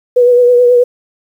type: tone with vibrato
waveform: sine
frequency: 489.5 Hz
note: B4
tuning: 15 cents flat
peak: -4 dBFS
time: 0.16-0.84 s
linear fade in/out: 10 ms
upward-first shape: triangle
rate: 9.3 Hz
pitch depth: 35 cents each way
effects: 7-bit